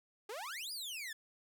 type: exponential two-way sweep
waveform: sawtooth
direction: up then down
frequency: 389.3 to 5050 to 1689 Hz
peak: -38 dBFS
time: 0.29-1.13 s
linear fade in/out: 5 ms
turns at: 0.72 s
effects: 13-bit